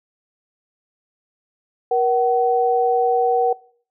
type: tone pair together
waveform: sine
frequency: 475.7 / 755.1 Hz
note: A#4 / F#5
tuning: +35 / +35 cents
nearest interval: minor sixth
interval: 800 cents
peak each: -18 dBFS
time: 1.91-3.53 s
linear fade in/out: 5 ms
effects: noise-tail reverb RT60 0.5 s tail -22 dB re dry